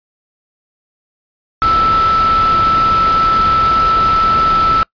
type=tone in noise; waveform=sine; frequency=1321 Hz; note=E6; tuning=3 cents sharp; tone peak=-9 dBFS; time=1.62-4.83 s; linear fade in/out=0 ms; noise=pink; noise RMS=-21 dBFS; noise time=1.62-4.83 s; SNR=+9 dB; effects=noise-tail reverb RT60 0.1 s tail -25 dB re dry + resampled to 11025 Hz